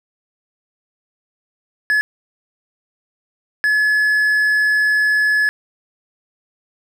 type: tone bursts at uneven times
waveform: triangle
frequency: 1707 Hz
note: G#6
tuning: 47 cents sharp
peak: -11 dBFS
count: 2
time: 1.9-2.01 / 3.64-5.49 s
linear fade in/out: 0 ms
effects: none